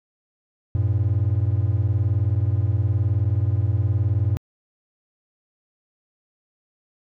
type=beating tone pair; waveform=triangle; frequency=93.9 / 112.9 Hz; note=F#2 / A2; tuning=+26 / +45 cents; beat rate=19 Hz; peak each=-18 / -19 dBFS; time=0.75-4.37 s; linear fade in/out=0 ms; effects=tanh soft clip ceiling -8 dBFS